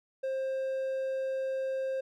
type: tone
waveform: triangle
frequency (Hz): 530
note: C5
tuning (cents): +22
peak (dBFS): -28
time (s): 0.23-2.01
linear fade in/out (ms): 10
effects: none